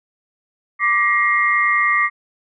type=tone cluster; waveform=sine; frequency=1176 / 1908 / 2117 Hz; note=D6 / A#6 / C7; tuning=+2 / +40 / +20 cents; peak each=-18 dBFS; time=0.79-2.1 s; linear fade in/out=50 ms; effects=none